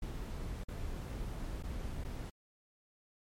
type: noise with dropouts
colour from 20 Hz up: brown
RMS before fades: -40 dBFS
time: 0.02-2.3 s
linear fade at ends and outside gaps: 5 ms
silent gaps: 0.638-0.684 / 1.626-1.635 / 2.039-2.047 s
effects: MP3 64 kbps